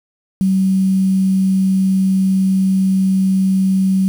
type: tone with quantisation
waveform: sine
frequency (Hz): 190.3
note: F#3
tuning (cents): +49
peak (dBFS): -11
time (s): 0.41-4.08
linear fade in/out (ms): 0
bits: 6
effects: none